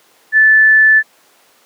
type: tone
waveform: sine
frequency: 1749 Hz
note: A6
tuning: 11 cents flat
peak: -5 dBFS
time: 0.32-1.03 s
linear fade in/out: 50 ms
effects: pink hiss -50 dBFS RMS until 1.65 s + high-pass 400 Hz 12 dB/octave